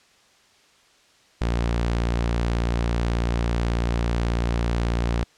sawtooth tone, 58.27 Hz, A#1, in tune, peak -17 dBFS, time 1.41-5.24 s, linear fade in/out 5 ms, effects white hiss -57 dBFS RMS until 5.37 s + low-pass 6000 Hz 12 dB/octave

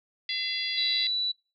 harmonic tone, 680 Hz, F5, 46 cents flat, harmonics 3 / 4 / 5 / 6 / 7, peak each -34 / -38 / -33 / -36 / -34 dBFS, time 0.29-1.07 s, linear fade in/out 2 ms
sine tone, 3951 Hz, B7, in tune, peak -25 dBFS, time 0.77-1.32 s, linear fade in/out 10 ms
effects noise-tail reverb RT60 0.3 s tail -24 dB re dry

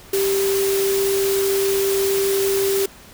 sine tone in noise, 392 Hz, G4, in tune, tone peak -17 dBFS, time 0.13-2.86 s, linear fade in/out 5 ms, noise white, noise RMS -26 dBFS, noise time 0.13-2.86 s, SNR +6 dB, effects pink hiss -44 dBFS RMS until 3.13 s

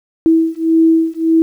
sine beating tone pair, 324.6 / 326.3 Hz, E4 / E4, -27 / -18 cents, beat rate 1.7 Hz, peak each -12 dBFS, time 0.26-1.42 s, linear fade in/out 0 ms, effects 8-bit

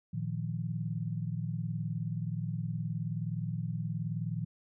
sine chord, Bb suspended fourth, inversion none, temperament equal with one note detuned, 114.47 / 155.56 / 174.61 Hz, Bb2 / Eb3 / F3, -31 / 0 / 0 cents, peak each -36 / -36 / -38 dBFS, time 0.13-4.45 s, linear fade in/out 10 ms, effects none

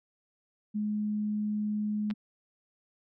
sine tone, 210.5 Hz, G#3, 24 cents sharp, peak -28 dBFS, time 0.74-2.14 s, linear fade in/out 20 ms
clicks, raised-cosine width 0.3 ms, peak -27 dBFS, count 2, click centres 2.103 / 2.11 s
effects none

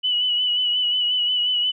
sine tone with vibrato, 2960 Hz, F#7, in tune, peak -18 dBFS, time 0.03-1.72 s, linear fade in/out 20 ms, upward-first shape sine, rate 5.6 Hz, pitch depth 34 cents each way, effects none

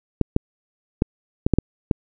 clicks, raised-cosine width 3 ms, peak -3 dBFS, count 7, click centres 0.213 / 0.364 / 1.021 / 1.465 / 1.537 / 1.586 / 1.912 s, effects none

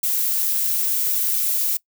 violet noise, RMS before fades -21 dBFS, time 0.03-1.77 s, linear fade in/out 5 ms, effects noise-tail reverb RT60 0.1 s tail -22 dB re dry

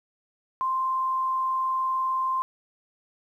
sine tone with frequency modulation, 1046.5 Hz, C6, in tune, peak -23 dBFS, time 0.61-2.42 s, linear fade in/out 0 ms, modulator 39.4 Hz, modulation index 0.21, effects 10-bit

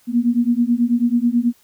sine beating tone pair, 234.3 / 243.5 Hz, A#3 / B3, +9 / -24 cents, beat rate 9.2 Hz, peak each -17 / -17 dBFS, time 0.07-1.53 s, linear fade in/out 50 ms, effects white hiss -56 dBFS RMS until 1.63 s

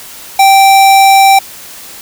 square tone, 781 Hz, G5, 7 cents flat, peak -3 dBFS, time 0.39-1.39 s, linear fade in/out 5 ms, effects white hiss -30 dBFS RMS until 2.01 s

